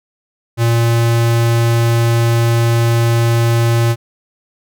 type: tone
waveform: square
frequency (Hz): 116.54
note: A#2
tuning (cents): 0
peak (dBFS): -11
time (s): 0.57-3.96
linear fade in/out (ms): 50
effects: none